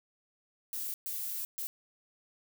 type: noise bursts at uneven times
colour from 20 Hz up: violet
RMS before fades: -37 dBFS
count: 3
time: 0.73-0.94 / 1.06-1.45 / 1.58-1.67 s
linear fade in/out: 0 ms
effects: none